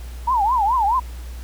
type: tone with vibrato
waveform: sine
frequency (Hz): 911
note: A#5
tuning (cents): -40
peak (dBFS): -15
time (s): 0.27-1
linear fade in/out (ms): 10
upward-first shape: triangle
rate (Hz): 4.7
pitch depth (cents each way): 280
effects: added 60 Hz sine -30 dBFS peak until 1.43 s + pink hiss -45 dBFS RMS until 1.43 s